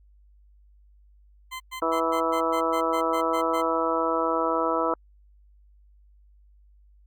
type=tone bursts; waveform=20% pulse; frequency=1033 Hz; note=C6; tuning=22 cents flat; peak=-28 dBFS; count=11; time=1.51-3.622 s; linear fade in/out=20 ms; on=92 ms; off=110 ms
type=harmonic tone; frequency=163.7 Hz; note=E3; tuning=12 cents flat; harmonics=2 / 3 / 4 / 5 / 6 / 7 / 8; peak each=-30 / -28 / -29 / -38 / -29 / -33 / -28 dBFS; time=1.82-4.94 s; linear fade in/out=2 ms
effects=added 50 Hz sine -53 dBFS peak until 7.06 s + Opus 48 kbps